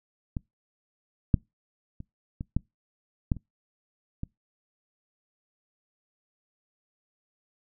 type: clicks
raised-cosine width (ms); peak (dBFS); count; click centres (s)
5; -18 / -6 / -27 / -21 / -12 / -11 / -28 / -20; 8; 0.368 / 1.342 / 2.004 / 2.409 / 2.566 / 3.318 / 3.367 / 4.234
effects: noise-tail reverb RT60 0.2 s tail -26 dB re dry